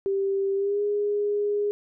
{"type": "tone with pitch glide", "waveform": "sine", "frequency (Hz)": [392, 412], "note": ["G4", "G#4"], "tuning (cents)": [0, -14], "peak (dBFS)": -22, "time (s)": [0.06, 1.71], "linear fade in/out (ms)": 0, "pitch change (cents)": 86, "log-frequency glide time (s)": [0.55, 0.82], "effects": []}